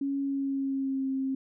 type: tone with pitch glide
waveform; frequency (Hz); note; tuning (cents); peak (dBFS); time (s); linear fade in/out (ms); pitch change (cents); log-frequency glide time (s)
sine; 277.2 to 266.8; C#4 to C4; 0 to +34; -27; 0.01-1.35; 5; -66; 0.2-1.08
effects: none